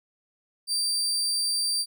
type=tone; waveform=30% pulse; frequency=4682 Hz; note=D8; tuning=6 cents flat; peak=-21 dBFS; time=0.67-1.86 s; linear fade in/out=50 ms; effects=none